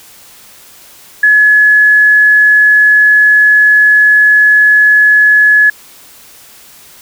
sine tone, 1700 Hz, G#6, 40 cents sharp, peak -3 dBFS, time 1.23-5.7 s, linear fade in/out 5 ms, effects white hiss -38 dBFS RMS until 7.01 s

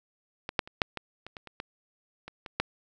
clicks, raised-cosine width 0.3 ms, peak -18 / -7 / -28 / -6 / -18 / -25 / -25 / -28 / -19 / -25 / -23 / -9 dBFS, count 12, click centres 0.491 / 0.592 / 0.675 / 0.818 / 0.973 / 1.266 / 1.368 / 1.473 / 1.601 / 2.28 / 2.462 / 2.6 s, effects none

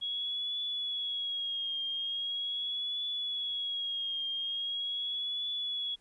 sine tone with vibrato, 3322 Hz, G#7, in tune, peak -32 dBFS, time 0.01-5.96 s, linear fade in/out 20 ms, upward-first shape triangle, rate 0.41 Hz, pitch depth 60 cents each way, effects pink hiss -69 dBFS RMS until 6 s + resampled to 24000 Hz

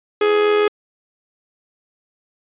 45% pulse tone with amplitude modulation, 418.6 Hz, G#4, 14 cents sharp, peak -11 dBFS, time 0.21-0.68 s, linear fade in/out 5 ms, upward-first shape sine, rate 86.1 Hz, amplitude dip 45%, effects resampled to 8000 Hz

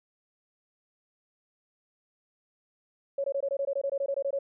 sine tone bursts, 554.4 Hz, C#5, in tune, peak -26 dBFS, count 15, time 3.18-4.389 s, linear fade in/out 5 ms, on 61 ms, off 21 ms, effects none

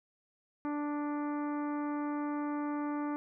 harmonic tone, 293.7 Hz, D4, in tune, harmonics 1 / 2 / 3 / 4 / 5 / 6 / 7 / 8, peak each -33 / -45 / -42 / -44 / -51 / -56 / -56 / -62 dBFS, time 0.65-3.16 s, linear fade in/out 0 ms, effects none

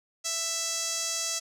sawtooth tone with band-pass filter, 661 Hz, E5, 5 cents sharp, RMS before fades -31 dBFS, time 0.24-1.4 s, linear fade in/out 20 ms, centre 6400 Hz, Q 2.8, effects none

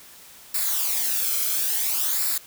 blue noise with flanger, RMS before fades -24 dBFS, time 0.54-2.38 s, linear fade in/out 5 ms, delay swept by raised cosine 0.32 to 1.1 ms, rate 0.58 Hz, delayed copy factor -0.65, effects white hiss -47 dBFS RMS until 2.46 s

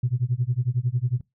sine tone with tremolo, 123.47 Hz, B2, in tune, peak -17 dBFS, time 0.03-1.21 s, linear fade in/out 5 ms, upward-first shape sine, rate 11 Hz, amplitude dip 100%, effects noise-tail reverb RT60 0.2 s tail -22 dB re dry + tanh soft clip ceiling -13 dBFS

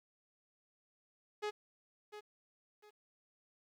sawtooth tone with echo, 419.7 Hz, G#4, 18 cents sharp, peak -32 dBFS, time 1.42-1.51 s, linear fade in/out 20 ms, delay 700 ms, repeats 2, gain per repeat -11 dB, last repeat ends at 2.91 s, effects low-pass 5000 Hz 12 dB/octave + 12-bit

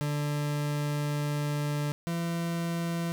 40% pulse tone pair in turn, 147 / 168.96 Hz, D3 / E3, +2 / +43 cents, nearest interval major second, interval 241 cents, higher second, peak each -27 / -28 dBFS, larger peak first, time 0.01-1.92 / 2.07-3.12 s, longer first, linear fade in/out 0 ms, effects none

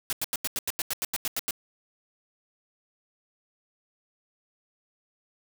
white noise bursts, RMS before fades -29 dBFS, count 13, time 0.1-1.508 s, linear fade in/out 0 ms, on 28 ms, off 87 ms, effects none

